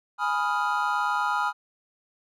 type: chord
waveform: triangle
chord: F half-diminished seventh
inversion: first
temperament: equal with one note detuned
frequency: 830.6 / 987.8 / 1248.8 / 1396.9 Hz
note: Ab5 / Cb6 / Eb6 / F6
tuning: 0 / 0 / +6 / 0 cents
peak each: -27 dBFS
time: 0.18-1.53 s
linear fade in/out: 50 ms
effects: none